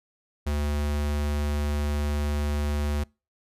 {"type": "tone", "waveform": "square", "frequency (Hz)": 73.42, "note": "D2", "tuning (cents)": 0, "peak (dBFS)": -25, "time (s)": [0.46, 3.04], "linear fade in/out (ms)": 10, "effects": ["noise-tail reverb RT60 0.3 s tail -26 dB re dry", "resampled to 32000 Hz"]}